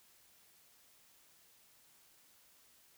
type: silence
effects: white hiss -66 dBFS RMS until 2.97 s